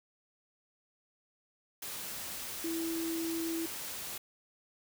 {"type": "tone in noise", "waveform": "sine", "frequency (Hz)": 329.6, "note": "E4", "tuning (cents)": 0, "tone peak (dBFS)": -33, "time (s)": [2.64, 3.66], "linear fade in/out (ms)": 5, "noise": "white", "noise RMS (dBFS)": -41, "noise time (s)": [1.82, 4.18], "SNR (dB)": 5, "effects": []}